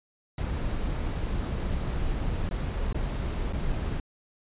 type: noise with dropouts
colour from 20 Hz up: brown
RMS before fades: -29 dBFS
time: 0.38-4 s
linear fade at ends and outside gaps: 2 ms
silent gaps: 2.491-2.51 / 2.928-2.945 / 3.526-3.533 s
effects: resampled to 8000 Hz